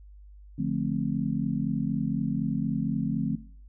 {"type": "chord", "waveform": "sine", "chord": "D minor seventh", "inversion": "none", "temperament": "just", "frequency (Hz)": [146.83, 176.2, 220.2, 264.3], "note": ["D3", "F3", "A3", "C4"], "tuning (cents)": [0, 16, 2, 18], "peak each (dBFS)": -31, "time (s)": [0.58, 3.36], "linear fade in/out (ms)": 10, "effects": ["noise-tail reverb RT60 0.5 s tail -17 dB re dry", "added 50 Hz sine -46 dBFS peak until 3.68 s"]}